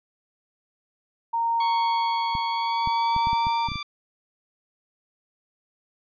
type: tone with tremolo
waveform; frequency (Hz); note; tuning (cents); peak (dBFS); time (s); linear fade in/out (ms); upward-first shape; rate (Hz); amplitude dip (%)
sine; 925; A#5; -14; -20; 1.33-3.68; 10; sine; 0.66; 40
type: tone with pitch glide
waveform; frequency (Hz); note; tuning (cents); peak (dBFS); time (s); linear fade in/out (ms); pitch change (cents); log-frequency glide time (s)
10% pulse; 1108.7 to 1174.6; C#6 to D6; 0 to 0; -21; 1.6-3.83; 5; +100; 2.48-3.55
type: clicks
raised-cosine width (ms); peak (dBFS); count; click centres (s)
5; -21; 9; 2.352 / 2.874 / 3.164 / 3.271 / 3.331 / 3.469 / 3.687 / 3.718 / 3.757
effects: resampled to 11025 Hz